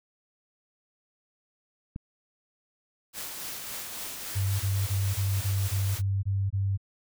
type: click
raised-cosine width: 5 ms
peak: -23 dBFS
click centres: 1.961 s
type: noise with tremolo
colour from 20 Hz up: white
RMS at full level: -36 dBFS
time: 3.13-6.02 s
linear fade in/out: 50 ms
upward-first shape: triangle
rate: 3.6 Hz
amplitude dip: 35%
type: tone bursts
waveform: sine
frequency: 98 Hz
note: G2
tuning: in tune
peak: -24 dBFS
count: 9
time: 4.35-6.776 s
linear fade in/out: 20 ms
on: 250 ms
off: 22 ms
effects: none